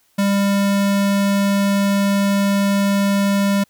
square tone, 199.3 Hz, G3, 29 cents sharp, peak -15 dBFS, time 0.18-3.64 s, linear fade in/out 10 ms, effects white hiss -60 dBFS RMS until 3.69 s

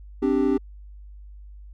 triangle chord, C suspended second, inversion none, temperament just, 261.6 / 294.3 / 392.4 Hz, C4 / D4 / G4, 0 / +4 / +2 cents, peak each -21 dBFS, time 0.22-0.58 s, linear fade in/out 10 ms, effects added 50 Hz sine -40 dBFS peak until 1.73 s

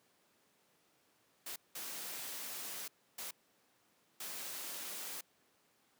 white noise bursts at uneven times, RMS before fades -44 dBFS, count 4, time 1.46-1.56 / 1.75-2.88 / 3.18-3.31 / 4.2-5.21 s, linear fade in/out 5 ms, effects pink hiss -72 dBFS RMS until 5.99 s + high-pass 200 Hz 12 dB/octave

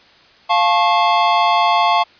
square chord, F augmented, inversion none, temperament just, 698.5 / 873.1 / 1091.3 Hz, F5 / A5 / C#6, 0 / -14 / -27 cents, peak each -17 dBFS, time 0.49-2.04 s, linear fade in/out 20 ms, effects white hiss -48 dBFS RMS until 2.19 s + resampled to 11025 Hz

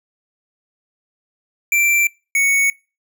square tone pair in turn, 2349 / 2222 Hz, D7 / C#7, 0 / +4 cents, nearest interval minor second, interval 96 cents, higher first, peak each -14 dBFS, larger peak neither, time 1.72-2.07 / 2.35-2.7 s, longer neither, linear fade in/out 2 ms, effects noise-tail reverb RT60 0.3 s tail -24 dB re dry

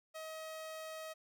sawtooth tone, 634 Hz, D#5, 32 cents sharp, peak -40 dBFS, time 0.14-1.14 s, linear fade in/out 20 ms, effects none

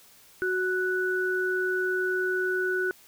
sine tone pair together, 370.2 / 1480.8 Hz, F#4 / F#6, +1 / +1 cents, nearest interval 2 octaves, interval 2400 cents, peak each -27 dBFS, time 0.42-2.91 s, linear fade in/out 0 ms, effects white hiss -55 dBFS RMS until 3.07 s

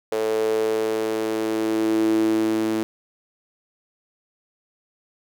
sawtooth tone with high-pass filter sweep, 110 Hz, A2, in tune, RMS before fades -22 dBFS, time 0.12-2.83 s, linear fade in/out 0 ms, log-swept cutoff 470 to 290 Hz, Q 7.6, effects none

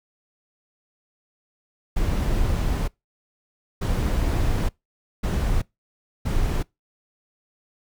brown noise bursts at uneven times, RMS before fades -22 dBFS, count 4, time 1.96-2.88 / 3.81-4.69 / 5.23-5.62 / 6.25-6.63 s, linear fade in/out 10 ms, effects noise-tail reverb RT60 0.2 s tail -24 dB re dry

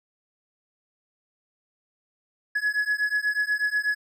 triangle beating tone pair, 1686 / 1694.2 Hz, G#6 / G#6, +26 / +34 cents, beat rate 8.2 Hz, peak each -24 dBFS, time 2.55-3.95 s, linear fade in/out 10 ms, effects none

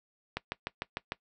click train, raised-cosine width 0.3 ms, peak -16 dBFS, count 6, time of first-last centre 0.37-1.121 s, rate 6.66 Hz, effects noise-tail reverb RT60 0.1 s tail -20 dB re dry

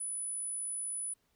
sine tone, 9956 Hz, D#9, in tune, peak -35 dBFS, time 0-1.14 s, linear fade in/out 10 ms, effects pink hiss -75 dBFS RMS until 1.35 s

